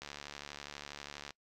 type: click train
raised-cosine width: 0.2 ms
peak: -26 dBFS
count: 94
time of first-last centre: 0.02-1.306 s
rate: 72.3 Hz
effects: noise-tail reverb RT60 0.1 s tail -23 dB re dry